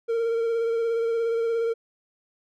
triangle tone with vibrato, 459.8 Hz, A#4, 24 cents flat, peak -20 dBFS, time 0.08-1.74 s, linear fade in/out 20 ms, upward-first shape sine, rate 17 Hz, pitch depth 24 cents each way, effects none

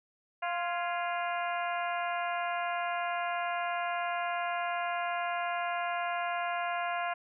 harmonic tone with a mistuned harmonic, 348.6 Hz, F4, 3 cents flat, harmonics 2 / 3 / 4 / 5 / 6 / 7 / 8, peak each -33 / -37 / -39 / -41 / -43 / -44 / -45 dBFS, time 0.42-7.14 s, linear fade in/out 10 ms, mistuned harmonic 5, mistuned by -70 cents, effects none

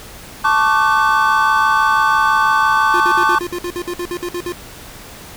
triangle chord, D major seventh, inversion second, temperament equal with one note detuned, 880 / 1108.7 / 1174.7 / 1518.1 Hz, A5 / C#6 / D6 / F#6, 0 / 0 / 0 / +44 cents, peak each -15 dBFS, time 0.44-3.39 s, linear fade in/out 10 ms
square tone bursts, 351.7 Hz, F4, 12 cents sharp, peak -21 dBFS, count 14, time 2.94-4.521 s, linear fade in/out 0 ms, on 60 ms, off 57 ms
effects pink hiss -36 dBFS RMS until 5.36 s

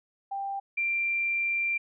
sine tone pair in turn, 790 / 2367 Hz, G5 / D7, +13 / +13 cents, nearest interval octave + perfect fifth, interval 1900 cents, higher second, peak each -30 / -25 dBFS, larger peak second, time 0.31-0.6 / 0.77-1.78 s, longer second, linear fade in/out 10 ms, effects none

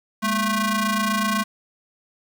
sawtooth ring-modulated tone, 440 Hz, A4, in tune, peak -13 dBFS, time 0.22-1.44 s, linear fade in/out 20 ms, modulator 646 Hz, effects none

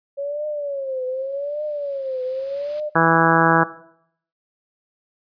sine tone with vibrato, 554.4 Hz, C#5, in tune, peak -23 dBFS, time 0.17-2.9 s, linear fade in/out 20 ms, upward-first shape triangle, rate 0.85 Hz, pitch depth 160 cents each way
white noise with exponential growth, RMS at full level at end -41 dBFS, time 0.36-2.8 s, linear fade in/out 0 ms, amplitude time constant 530 ms
harmonic tone, 164.6 Hz, E3, 2 cents flat, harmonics 1 / 2 / 3 / 4 / 5 / 6 / 7 / 8 / 9 / 10, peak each -22 / -22 / -22 / -22 / -22 / -22 / -22 / -22 / -22 / -22 dBFS, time 2.95-3.64 s, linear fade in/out 10 ms
effects noise-tail reverb RT60 0.7 s tail -17 dB re dry + resampled to 11025 Hz

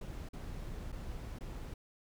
brown noise with dropouts, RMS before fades -43 dBFS, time 0.01-1.74 s, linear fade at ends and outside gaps 5 ms, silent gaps 0.289-0.332 / 0.92-0.925 / 1.388-1.407 s, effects none

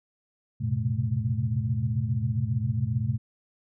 sine tone cluster, 88.5 / 111.3 / 126.5 / 133.7 / 214.2 Hz, F2 / A2 / B2 / C3 / A3, +23 / +20 / +42 / +38 / -46 cents, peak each -35 / -27 / -29 / -33 / -35 dBFS, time 0.6-3.18 s, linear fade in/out 20 ms, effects none

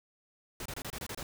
pink noise bursts, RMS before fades -40 dBFS, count 8, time 0.6-1.23 s, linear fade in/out 2 ms, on 56 ms, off 26 ms, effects none

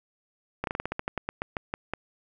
slowing click train, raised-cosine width 0.5 ms, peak -14 dBFS, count 15, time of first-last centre 0.64-1.936 s, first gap 32 ms, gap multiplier 1.15, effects none

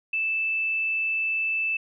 sine tone, 2637 Hz, E7, in tune, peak -23 dBFS, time 0.13-1.77 s, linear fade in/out 5 ms, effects none

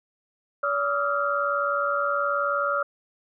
sine tone cluster, 571 / 1166 / 1265 / 1385 Hz, D5 / D6 / D#6 / F6, -49 / -13 / +28 / -15 cents, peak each -27 / -32 / -28 / -26 dBFS, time 0.63-2.83 s, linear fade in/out 5 ms, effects none

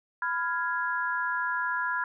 sine chord, F diminished, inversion second, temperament equal with one note detuned, 998.1 / 1396.9 / 1661.2 Hz, Cb6 / F6 / Ab6, +18 / 0 / 0 cents, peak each -31 dBFS, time 0.22-2.04 s, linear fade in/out 2 ms, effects none

